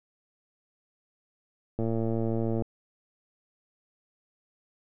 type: click train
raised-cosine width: 2 ms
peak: -17 dBFS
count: 95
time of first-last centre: 1.79-2.622 s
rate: 113 Hz
effects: none